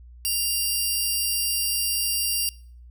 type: tone pair together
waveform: 10% pulse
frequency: 2794 / 4699 Hz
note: F7 / D8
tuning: 0 / 0 cents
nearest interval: major sixth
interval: 900 cents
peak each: -18 dBFS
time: 0.25-2.49 s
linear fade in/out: 0 ms
effects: noise-tail reverb RT60 0.5 s tail -22 dB re dry + added 60 Hz sine -43 dBFS peak until 2.9 s